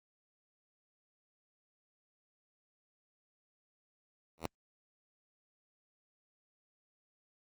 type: tone with exponential growth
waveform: 5% pulse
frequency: 81.7 Hz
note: E2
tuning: 15 cents flat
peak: -21 dBFS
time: 4.38-4.46 s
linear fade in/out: 0 ms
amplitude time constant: 17 ms
effects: Opus 32 kbps